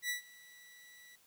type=tone with ADSR envelope; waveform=sawtooth; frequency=1958 Hz; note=B6; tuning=15 cents flat; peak=-29 dBFS; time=0.02-1.16 s; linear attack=73 ms; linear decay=120 ms; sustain=-23 dB; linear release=9 ms; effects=white hiss -67 dBFS RMS until 1.26 s